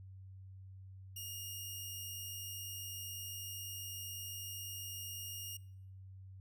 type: tone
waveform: 10% pulse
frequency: 2842 Hz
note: F7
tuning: 30 cents sharp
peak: -35 dBFS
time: 1.16-5.57 s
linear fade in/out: 5 ms
effects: noise-tail reverb RT60 0.7 s tail -22 dB re dry + added 95 Hz sine -50 dBFS peak until 6.4 s